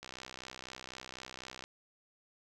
click train, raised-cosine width 0.2 ms, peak -27 dBFS, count 104, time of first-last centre 0.03-1.639 s, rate 64 Hz, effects none

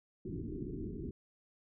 white low-pass noise, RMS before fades -41 dBFS, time 0.25-1.11 s, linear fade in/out 5 ms, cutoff 400 Hz, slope 96 dB/octave, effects none

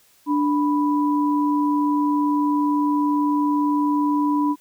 sine tone pair together, 293.7 / 987.8 Hz, D4 / B5, 0 / 0 cents, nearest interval octave + major sixth, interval 2100 cents, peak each -18 / -23 dBFS, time 0.26-4.56 s, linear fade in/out 50 ms, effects white hiss -57 dBFS RMS until 4.6 s

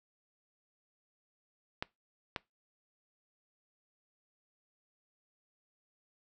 clicks, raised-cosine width 0.3 ms, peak -18 dBFS, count 2, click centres 1.825 / 2.362 s, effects noise-tail reverb RT60 0.2 s tail -22 dB re dry

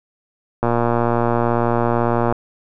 click train, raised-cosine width 1 ms, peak -4 dBFS, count 201, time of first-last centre 0.63-2.325 s, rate 118 Hz, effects none

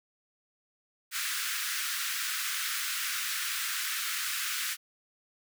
pink high-pass noise, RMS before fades -33 dBFS, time 1.11-4.77 s, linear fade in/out 50 ms, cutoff 1300 Hz, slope 48 dB/octave, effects none

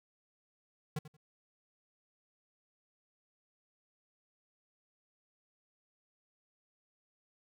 square tone with echo, 152.6 Hz, D#3, 33 cents flat, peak -34 dBFS, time 0.96-0.99 s, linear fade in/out 5 ms, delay 89 ms, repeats 2, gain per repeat -14 dB, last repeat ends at 1.168 s, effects none

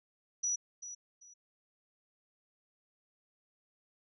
sine tone with echo, 5870 Hz, F#8, 15 cents flat, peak -30 dBFS, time 0.43-0.56 s, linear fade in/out 10 ms, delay 390 ms, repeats 2, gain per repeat -12 dB, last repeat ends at 1.34 s, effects none

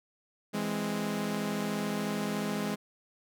sawtooth chord, E augmented, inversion none, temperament equal, 164.81 / 207.7 / 261.6 Hz, E3 / G#3 / B#3, 0 / 0 / 0 cents, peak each -34 / -28 / -34 dBFS, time 0.53-2.76 s, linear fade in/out 20 ms, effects none

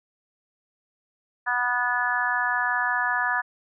harmonic tone, 245.3 Hz, B3, 12 cents flat, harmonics 3 / 4 / 5 / 6 / 7, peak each -31 / -28 / -31 / -29 / -25 dBFS, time 1.46-3.42 s, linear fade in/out 20 ms, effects none

